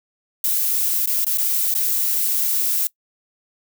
violet noise with dropouts, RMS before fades -20 dBFS, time 0.44-2.87 s, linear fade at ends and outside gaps 2 ms, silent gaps 1.059-1.073 / 1.246-1.266 / 1.374-1.382 / 1.741-1.75 s, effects noise-tail reverb RT60 0.1 s tail -22 dB re dry

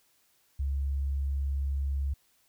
sine tone, 69.1 Hz, C#2, 5 cents flat, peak -27 dBFS, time 0.59-2.14 s, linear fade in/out 10 ms, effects white hiss -68 dBFS RMS until 2.48 s

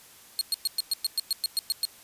sawtooth tone bursts, 4289 Hz, C8, 42 cents sharp, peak -20 dBFS, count 12, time 0.39-1.852 s, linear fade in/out 0 ms, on 21 ms, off 110 ms, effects white hiss -52 dBFS RMS until 2.03 s + resampled to 32000 Hz

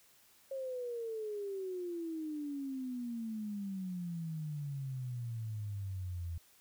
sine exponential sweep, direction down, 544 to 82.41 Hz, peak -37 dBFS, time 0.51-6.38 s, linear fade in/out 5 ms, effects white hiss -65 dBFS RMS until 6.6 s

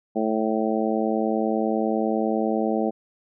harmonic tone, 110 Hz, A2, in tune, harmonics 2 / 3 / 4 / 5 / 6 / 7, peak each -25 / -27 / -28 / -29 / -30 / -30 dBFS, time 0.15-2.91 s, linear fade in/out 20 ms, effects none

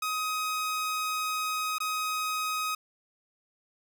sawtooth tone with dropouts, 1259 Hz, D#6, 20 cents sharp, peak -25 dBFS, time 0.02-2.75 s, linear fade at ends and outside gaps 5 ms, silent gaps 1.784-1.802 s, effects none

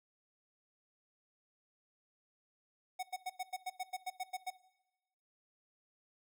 square tone bursts, 742 Hz, F#5, 5 cents sharp, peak -37 dBFS, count 12, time 2.99-4.505 s, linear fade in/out 10 ms, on 41 ms, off 93 ms, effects noise-tail reverb RT60 1.0 s tail -19 dB re dry

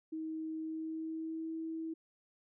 sine tone with pitch glide, 317.4 to 323.5 Hz, D#4 to E4, +35 to -32 cents, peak -37 dBFS, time 0.12-1.94 s, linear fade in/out 10 ms, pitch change +33 cents, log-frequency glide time 0.6-1.53 s, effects none

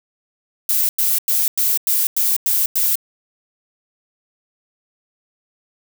violet noise bursts, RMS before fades -17 dBFS, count 8, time 0.69-2.955 s, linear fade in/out 2 ms, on 200 ms, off 95 ms, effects none

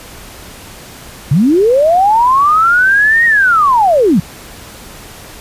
sine linear two-way sweep, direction up then down, 123.47 to 1890 to 147.8 Hz, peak -6 dBFS, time 1.31-4.2 s, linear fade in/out 5 ms, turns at 3.25 s, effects pink hiss -33 dBFS RMS until 5.4 s + resampled to 32000 Hz

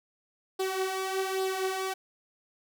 sawtooth tone with flanger, 380.3 Hz, F#4, 48 cents sharp, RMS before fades -31 dBFS, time 0.59-1.94 s, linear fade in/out 10 ms, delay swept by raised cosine 0.22 to 4.42 ms, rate 1.2 Hz, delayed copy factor +0.6, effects none

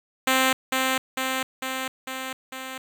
5% pulse tone with echo, 261.6 Hz, C4, in tune, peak -7 dBFS, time 0.27-0.53 s, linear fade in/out 5 ms, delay 450 ms, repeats 5, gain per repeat -3 dB, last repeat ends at 2.78 s, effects none

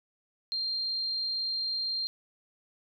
sine tone, 4186 Hz, C8, in tune, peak -29 dBFS, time 0.52-2.07 s, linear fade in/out 0 ms, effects none

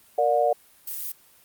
sine chord, Bb augmented, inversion none, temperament equal with one note detuned, 466.2 / 587.3 / 721.4 Hz, Bb4 / D5 / F#5, 0 / 0 / -44 cents, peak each -25 / -22 / -22 dBFS, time 0.18-0.53 s, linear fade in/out 5 ms
violet noise, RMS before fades -32 dBFS, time 0.87-1.12 s, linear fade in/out 5 ms
effects white hiss -56 dBFS RMS until 1.44 s + Opus 32 kbps

